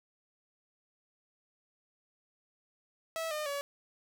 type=tone with pitch steps; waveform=sawtooth; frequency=651 / 607.4 / 566.7 Hz; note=E5 / D#5 / C#5; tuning=-22 / -42 / +38 cents; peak=-30 dBFS; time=3.16-3.61 s; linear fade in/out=0 ms; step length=150 ms; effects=none